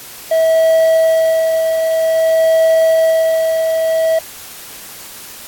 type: tone with tremolo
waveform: triangle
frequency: 648 Hz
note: E5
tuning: 30 cents flat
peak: -6 dBFS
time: 0.31-4.19 s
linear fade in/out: 5 ms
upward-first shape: sine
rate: 0.52 Hz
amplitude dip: 40%
effects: white hiss -33 dBFS RMS until 5.47 s + AAC 64 kbps